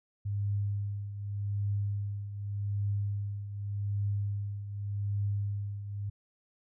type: tone with tremolo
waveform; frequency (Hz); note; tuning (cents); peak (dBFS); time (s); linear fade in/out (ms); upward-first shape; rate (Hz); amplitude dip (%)
sine; 101.4; G#2; -41; -27; 0.25-6.1; 10; triangle; 0.85; 70
effects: none